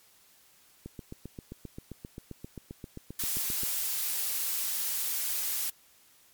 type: click train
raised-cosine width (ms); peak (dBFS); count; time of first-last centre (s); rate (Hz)
3; -27; 22; 0.86-3.634; 7.57
type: noise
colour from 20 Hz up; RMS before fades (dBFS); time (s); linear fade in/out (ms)
blue; -31; 3.19-5.7; 5
effects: white hiss -61 dBFS RMS until 6.33 s + MP3 96 kbps